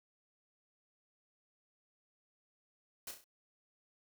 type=noise with echo; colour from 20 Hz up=white; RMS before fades=-44 dBFS; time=3.07-3.11 s; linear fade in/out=2 ms; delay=33 ms; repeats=4; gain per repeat=-6 dB; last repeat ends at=3.242 s; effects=none